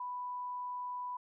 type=tone; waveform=sine; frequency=990 Hz; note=B5; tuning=4 cents sharp; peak=-37 dBFS; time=0-1.17 s; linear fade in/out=5 ms; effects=none